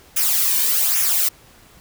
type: noise with flanger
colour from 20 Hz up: blue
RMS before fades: -18 dBFS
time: 0.16-1.29 s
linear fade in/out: 10 ms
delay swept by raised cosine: 0.23 to 1.53 ms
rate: 1.2 Hz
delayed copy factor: -0.65
effects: pink hiss -49 dBFS RMS until 1.8 s